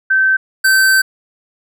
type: tone pair in turn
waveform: sine / square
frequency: 1546 / 1546 Hz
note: G6 / G6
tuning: -24 / -24 cents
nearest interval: unison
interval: 0 cents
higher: neither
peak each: -9 dBFS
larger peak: neither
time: 0.1-0.37 / 0.64-1.02 s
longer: second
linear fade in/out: 10 ms
effects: none